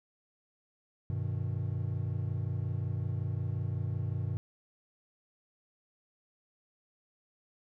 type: chord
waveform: triangle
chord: G augmented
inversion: none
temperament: equal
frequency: 98 / 123.47 / 155.56 Hz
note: G2 / B2 / D#3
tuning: 0 / 0 / 0 cents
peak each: -32 / -33 / -37 dBFS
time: 1.1-4.37 s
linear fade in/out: 0 ms
effects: none